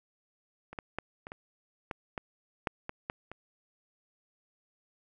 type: clicks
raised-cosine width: 0.5 ms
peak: -29 / -21 / -18 / -27 / -26 / -20 / -20 / -14 / -21 / -18 / -27 dBFS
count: 11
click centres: 0.73 / 0.788 / 0.986 / 1.269 / 1.319 / 1.912 / 2.178 / 2.672 / 2.894 / 3.099 / 3.316 s
effects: none